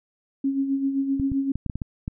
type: tone with tremolo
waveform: sine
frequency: 273.1 Hz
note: C#4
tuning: 26 cents flat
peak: -19 dBFS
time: 0.44-1.52 s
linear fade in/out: 5 ms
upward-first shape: sine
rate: 7.7 Hz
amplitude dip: 55%
type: clicks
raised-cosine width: 5 ms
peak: -16 dBFS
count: 8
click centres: 1.198 / 1.318 / 1.556 / 1.663 / 1.698 / 1.756 / 1.818 / 2.079 s
effects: none